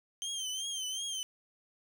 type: tone with vibrato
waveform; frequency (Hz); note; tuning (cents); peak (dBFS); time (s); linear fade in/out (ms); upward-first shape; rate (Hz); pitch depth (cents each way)
25% pulse; 3136; G7; 0; -31; 0.22-1.23; 0; triangle; 2.7; 93
effects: none